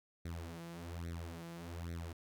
sawtooth tone with flanger, 84.4 Hz, E2, 41 cents sharp, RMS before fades -45 dBFS, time 0.25-2.13 s, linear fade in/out 5 ms, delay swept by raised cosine 0.5 to 6.1 ms, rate 1.2 Hz, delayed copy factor +0.9, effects none

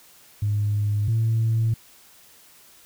sine tone pair in turn, 103.83 / 112.68 Hz, G#2 / A2, 0 / +42 cents, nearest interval minor second, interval 142 cents, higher second, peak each -19 / -17 dBFS, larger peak second, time 0.42-1.08 / 1.08-1.74 s, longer neither, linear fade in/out 5 ms, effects tanh soft clip ceiling -15 dBFS + white hiss -52 dBFS RMS until 2.85 s

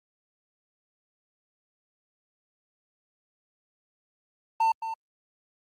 triangle tone with echo, 898 Hz, A5, 35 cents sharp, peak -18 dBFS, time 4.6-4.72 s, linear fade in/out 5 ms, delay 220 ms, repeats 1, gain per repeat -10 dB, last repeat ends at 4.94 s, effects Opus 24 kbps

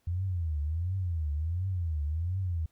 sine tone with vibrato, 83.6 Hz, E2, 25 cents sharp, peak -28 dBFS, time 0.07-2.66 s, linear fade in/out 5 ms, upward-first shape triangle, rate 1.4 Hz, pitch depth 260 cents each way, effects pink hiss -73 dBFS RMS until 2.71 s

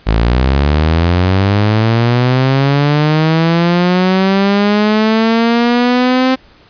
sawtooth linear sweep, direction up, 52.2 to 261.6 Hz, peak -5 dBFS, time 0.06-6.36 s, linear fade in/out 20 ms, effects pink hiss -45 dBFS RMS until 6.69 s + resampled to 11025 Hz

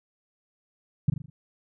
sine tone with echo, 142.4 Hz, C#3, 47 cents sharp, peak -15 dBFS, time 1.08-1.1 s, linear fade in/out 5 ms, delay 40 ms, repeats 5, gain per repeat -6 dB, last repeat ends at 1.3 s, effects none

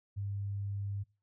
sine tone, 100 Hz, G2, 35 cents sharp, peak -34 dBFS, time 0.16-1.04 s, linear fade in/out 20 ms, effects noise-tail reverb RT60 0.3 s tail -22 dB re dry

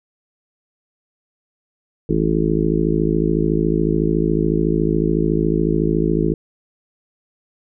harmonic tone with a mistuned harmonic, 53.9 Hz, A1, 35 cents flat, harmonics 1 / 3 / 4 / 5 / 6 / 7 / 8, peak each -25 / -20 / -24 / -25 / -21 / -23 / -24 dBFS, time 2.09-6.34 s, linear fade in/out 5 ms, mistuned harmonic 1, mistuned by -70 cents, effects none

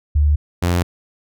sine / sawtooth tone pair in turn, 73.8 / 87.76 Hz, D2 / F2, +9 / +9 cents, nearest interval minor third, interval 300 cents, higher second, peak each -11 dBFS, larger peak neither, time 0.15-0.36 / 0.62-0.83 s, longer neither, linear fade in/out 10 ms, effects none

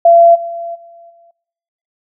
sine tone with level steps, 680 Hz, F5, 46 cents flat, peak -3 / -21 / -37 / -44 dBFS, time 0.05-1.31 s, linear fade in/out 5 ms, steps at 0.34 / 0.74 / 1.09 s, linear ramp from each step 20 ms, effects noise-tail reverb RT60 1.0 s tail -24 dB re dry

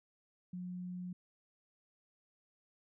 sine tone, 180 Hz, F#3, 47 cents flat, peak -40 dBFS, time 0.53-1.13 s, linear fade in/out 5 ms, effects none

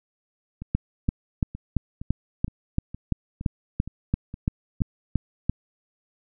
two click trains, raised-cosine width 5 ms, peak -22 / -9 dBFS, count 10 / 15, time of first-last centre 0.62-4.806 / 0.75-5.496 s, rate 2.15 / 2.95 Hz, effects none

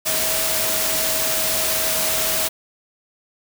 sine tone in noise, 640 Hz, D#5, 49 cents sharp, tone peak -29 dBFS, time 0.05-2.49 s, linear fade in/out 20 ms, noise white, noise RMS -21 dBFS, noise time 0.05-2.49 s, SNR -11 dB, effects none

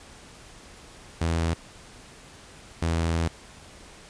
sawtooth tone bursts at uneven times, 82.7 Hz, E2, 6 cents sharp, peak -19 dBFS, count 2, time 1.21-1.54 / 2.82-3.28 s, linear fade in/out 5 ms, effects pink hiss -48 dBFS RMS until 4.09 s + resampled to 22050 Hz

